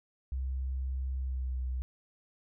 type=tone with pitch glide; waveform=sine; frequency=65.41 to 63.44 Hz; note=C2 to B1; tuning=0 to +47 cents; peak=-31 dBFS; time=0.32-1.82 s; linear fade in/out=0 ms; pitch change=-53 cents; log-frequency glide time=1.18-1.59 s; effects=none